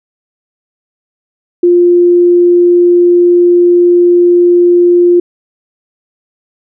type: tone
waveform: sine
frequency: 350.9 Hz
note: F4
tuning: 8 cents sharp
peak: -3 dBFS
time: 1.63-5.2 s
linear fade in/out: 5 ms
effects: none